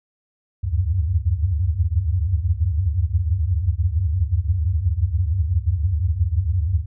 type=tone cluster; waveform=sine; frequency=72.2 / 79.7 / 90.8 / 96.7 Hz; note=D2 / D#2 / F#2 / G2; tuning=-29 / +42 / -32 / -23 cents; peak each=-23 dBFS; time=0.63-6.86 s; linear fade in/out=20 ms; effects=none